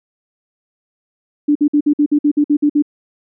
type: tone bursts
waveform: sine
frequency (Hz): 293.7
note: D4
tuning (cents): 0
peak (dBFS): -9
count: 11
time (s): 1.48-2.824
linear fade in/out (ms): 10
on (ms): 74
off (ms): 53
effects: none